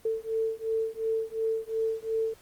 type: beating tone pair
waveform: sine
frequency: 444.7 / 447.5 Hz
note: A4 / A4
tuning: +18 / +29 cents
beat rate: 2.8 Hz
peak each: -30 dBFS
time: 0.05-2.34 s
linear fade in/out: 5 ms
effects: pink hiss -57 dBFS RMS until 2.41 s + Opus 24 kbps